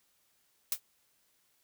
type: noise with exponential decay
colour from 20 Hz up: blue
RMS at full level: -25 dBFS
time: 0.72-0.8 s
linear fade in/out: 2 ms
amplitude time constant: 16 ms
effects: white hiss -72 dBFS RMS until 1.63 s